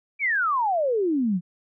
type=exponential sweep; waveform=sine; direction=down; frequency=2378 to 167.1 Hz; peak=-20 dBFS; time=0.19-1.41 s; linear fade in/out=50 ms; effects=none